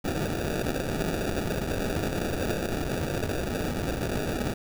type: noise with sample-and-hold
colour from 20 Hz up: violet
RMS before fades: -29 dBFS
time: 0.04-4.54 s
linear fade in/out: 10 ms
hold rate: 1050 Hz
effects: none